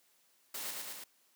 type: noise with echo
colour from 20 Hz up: white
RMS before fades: -41 dBFS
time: 0.54-0.71 s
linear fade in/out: 5 ms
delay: 110 ms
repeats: 3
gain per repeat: -2 dB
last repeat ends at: 1.04 s
effects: white hiss -70 dBFS RMS until 1.35 s + high-pass 200 Hz 12 dB/octave